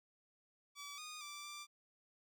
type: tone with pitch steps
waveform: 10% pulse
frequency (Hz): 1149 / 1231 / 1171 / 1179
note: D6 / D#6 / D6 / D6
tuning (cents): -38 / -19 / -5 / +6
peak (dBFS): -39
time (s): 0.75-1.67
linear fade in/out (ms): 50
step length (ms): 230
effects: none